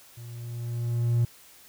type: tone with level ramp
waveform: triangle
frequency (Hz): 118.5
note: A#2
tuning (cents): +29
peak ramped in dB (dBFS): -38 to -16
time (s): 0.17-1.25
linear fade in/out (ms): 5
effects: tanh soft clip ceiling -14 dBFS + white hiss -53 dBFS RMS until 1.68 s